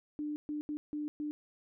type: tone bursts at uneven times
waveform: sine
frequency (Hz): 298.3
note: D4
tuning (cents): +27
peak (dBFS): -34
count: 5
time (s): 0.19-0.36 / 0.49-0.61 / 0.69-0.77 / 0.93-1.08 / 1.2-1.31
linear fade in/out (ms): 0
effects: none